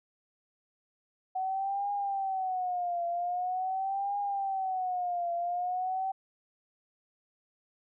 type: tone with vibrato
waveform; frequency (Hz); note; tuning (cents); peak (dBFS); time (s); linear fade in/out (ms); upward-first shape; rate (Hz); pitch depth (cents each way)
sine; 747; F#5; +16; -29; 1.35-6.12; 10; triangle; 0.44; 150
effects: none